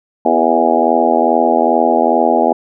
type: harmonic tone with a mistuned harmonic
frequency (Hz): 82.41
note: E2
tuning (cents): 0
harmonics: 3 / 4 / 5 / 6 / 7 / 8 / 9 / 10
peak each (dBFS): -18 / -19 / -20 / -19 / -19 / -16 / -17 / -16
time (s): 0.25-2.53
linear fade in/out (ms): 5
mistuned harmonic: 5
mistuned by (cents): -19
effects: none